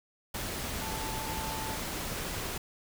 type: tone in noise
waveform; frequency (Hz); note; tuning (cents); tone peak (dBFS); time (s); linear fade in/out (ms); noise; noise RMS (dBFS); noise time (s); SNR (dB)
sine; 880; A5; 0; -39; 0.81-1.76; 5; pink; -36; 0.34-2.58; -6
effects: none